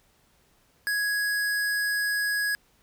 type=tone; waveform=square; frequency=1665 Hz; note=G#6; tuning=4 cents sharp; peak=-25 dBFS; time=0.87-2.55 s; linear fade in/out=0 ms; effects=pink hiss -64 dBFS RMS until 2.82 s